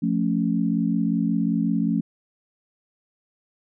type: chord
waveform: sine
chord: F augmented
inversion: none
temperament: equal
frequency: 174.61 / 220 / 277.2 Hz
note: F3 / A3 / C#4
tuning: 0 / 0 / 0 cents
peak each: -24 / -23 / -25 dBFS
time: 0.02-2.01 s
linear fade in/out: 10 ms
effects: none